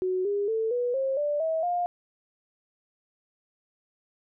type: tone with pitch steps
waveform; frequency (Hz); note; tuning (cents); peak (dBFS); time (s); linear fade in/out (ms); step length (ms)
sine; 370 / 405.8 / 445.1 / 488.2 / 535.5 / 587.3 / 644.2 / 706.6; F#4 / G#4 / A4 / B4 / C5 / D5 / E5 / F5; 0 / -40 / +20 / -20 / +40 / 0 / -40 / +20; -24; 0.02-1.86; 0; 230
effects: none